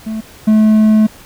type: tone pair in turn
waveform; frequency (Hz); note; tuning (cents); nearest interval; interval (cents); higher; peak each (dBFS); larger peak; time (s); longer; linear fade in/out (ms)
triangle; 219.2 / 216.1; A3 / A3; -6 / -31; unison; 25; first; -16 / -4; second; 0.06-0.21 / 0.47-1.07; second; 10
effects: pink hiss -39 dBFS RMS until 1.25 s